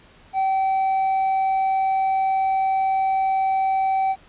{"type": "tone", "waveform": "triangle", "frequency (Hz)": 769, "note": "G5", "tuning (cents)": -33, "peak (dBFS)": -16, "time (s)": [0.33, 4.16], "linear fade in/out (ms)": 50, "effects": ["pink hiss -51 dBFS RMS until 4.28 s", "resampled to 8000 Hz"]}